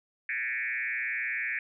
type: tone with frequency modulation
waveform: sine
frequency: 2022 Hz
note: B6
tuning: 40 cents sharp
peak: -29 dBFS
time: 0.29-1.59 s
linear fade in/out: 2 ms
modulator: 124 Hz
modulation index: 3
effects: none